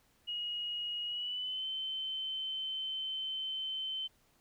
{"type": "tone with pitch glide", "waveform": "sine", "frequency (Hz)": [2888, 3077], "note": ["F#7", "G7"], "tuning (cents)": [-43, -33], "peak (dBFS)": -35, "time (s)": [0.27, 4.08], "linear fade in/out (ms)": 20, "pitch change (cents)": 110, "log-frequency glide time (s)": [1.06, 1.66], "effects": ["pink hiss -70 dBFS RMS until 4.4 s"]}